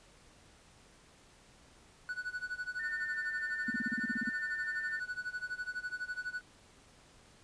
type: tone with tremolo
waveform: triangle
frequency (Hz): 1480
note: F#6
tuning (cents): 0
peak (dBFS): -32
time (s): 2.09-6.41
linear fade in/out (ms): 0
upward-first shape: sine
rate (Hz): 12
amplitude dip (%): 90
type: tone with pitch glide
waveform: sine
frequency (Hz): 1806 to 1794.6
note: A6 to A6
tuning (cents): +45 to +34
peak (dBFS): -36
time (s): 2.79-5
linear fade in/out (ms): 10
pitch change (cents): -11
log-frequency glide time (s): 2.98-3.16
type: tone bursts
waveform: sine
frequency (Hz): 233.1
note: A#3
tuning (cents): 0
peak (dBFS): -32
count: 11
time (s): 3.68-4.293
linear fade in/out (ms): 5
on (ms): 23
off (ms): 36
effects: pink hiss -61 dBFS RMS until 7.43 s + resampled to 22050 Hz